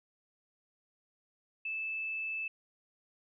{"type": "tone", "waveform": "sine", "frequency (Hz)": 2627, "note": "E7", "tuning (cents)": -7, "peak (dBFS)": -34, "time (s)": [1.65, 2.48], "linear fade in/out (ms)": 5, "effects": []}